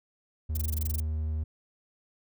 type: tone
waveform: triangle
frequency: 77.78 Hz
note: D#2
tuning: in tune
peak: -26 dBFS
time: 0.49-1.44 s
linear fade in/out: 10 ms
type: noise bursts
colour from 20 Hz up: violet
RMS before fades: -34 dBFS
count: 11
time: 0.55-1.002 s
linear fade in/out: 5 ms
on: 22 ms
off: 21 ms
effects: none